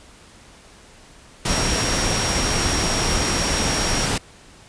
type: tone in noise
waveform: sine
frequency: 5600 Hz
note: F8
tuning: 4 cents sharp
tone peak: -26 dBFS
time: 1.49-4.06 s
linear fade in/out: 5 ms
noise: pink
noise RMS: -21 dBFS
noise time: 1.45-4.18 s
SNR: -8 dB
effects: pink hiss -47 dBFS RMS until 4.68 s + resampled to 22050 Hz